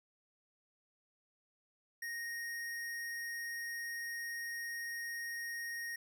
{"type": "tone", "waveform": "square", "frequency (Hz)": 1864.7, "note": "A#6", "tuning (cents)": 0, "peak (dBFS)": -40, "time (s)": [2.02, 5.96], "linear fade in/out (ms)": 5, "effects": []}